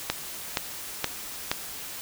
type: click train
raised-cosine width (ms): 0.2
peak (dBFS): -6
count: 4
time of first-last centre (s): 0.1-1.515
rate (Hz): 2.12
effects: white hiss -38 dBFS RMS until 2.01 s